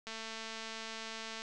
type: click train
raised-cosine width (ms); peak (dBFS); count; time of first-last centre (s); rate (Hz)
0.2; -26; 302; 0.07-1.42; 223
effects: resampled to 24000 Hz